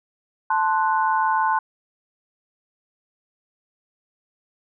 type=chord; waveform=sine; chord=F# diminished; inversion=first; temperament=equal; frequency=880 / 1046.5 / 1480 Hz; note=A5 / C6 / F#6; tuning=0 / 0 / 0 cents; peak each=-20 / -22 / -26 dBFS; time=0.5-1.59 s; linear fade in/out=5 ms; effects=none